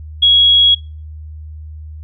sine tone, 3322 Hz, G#7, in tune, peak -6 dBFS, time 0.22-0.75 s, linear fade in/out 10 ms, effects noise-tail reverb RT60 0.4 s tail -26 dB re dry + added 77 Hz sine -28 dBFS peak until 2.03 s

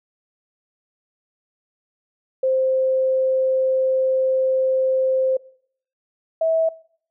sine tone pair in turn, 523.3 / 649.3 Hz, C5 / E5, 0 / -26 cents, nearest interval major third, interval 374 cents, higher second, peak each -16 dBFS, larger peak neither, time 2.43-5.37 / 6.41-6.69 s, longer first, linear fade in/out 5 ms, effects noise-tail reverb RT60 0.6 s tail -22 dB re dry

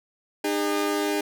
sawtooth tone pair together, 304 / 405.8 Hz, D#4 / G#4, -40 / -40 cents, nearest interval perfect fourth, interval 500 cents, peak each -22 dBFS, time 0.44-1.21 s, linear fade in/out 5 ms, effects none

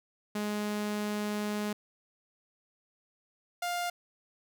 sawtooth tone pair in turn, 208.9 / 702.7 Hz, G#3 / F5, +10 / +10 cents, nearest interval octave + major sixth, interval 2100 cents, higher second, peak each -27 dBFS, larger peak neither, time 0.35-1.73 / 3.62-3.9 s, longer first, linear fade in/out 5 ms, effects none

